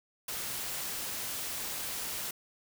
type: noise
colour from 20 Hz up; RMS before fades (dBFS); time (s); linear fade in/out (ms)
white; -37; 0.28-2.31; 5
effects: none